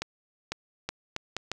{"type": "accelerating click train", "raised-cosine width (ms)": 0.2, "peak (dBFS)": -14, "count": 6, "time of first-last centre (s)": [0.02, 1.516], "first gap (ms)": 500, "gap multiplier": 0.74, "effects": []}